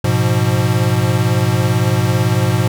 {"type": "chord", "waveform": "square", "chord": "F diminished", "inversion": "first", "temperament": "equal with one note detuned", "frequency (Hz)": [105.52, 123.47, 174.61], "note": ["Ab2", "Cb3", "F3"], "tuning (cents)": [28, 0, 0], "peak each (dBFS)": [-17, -16, -21], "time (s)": [0.04, 2.68], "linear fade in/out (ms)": 5, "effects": []}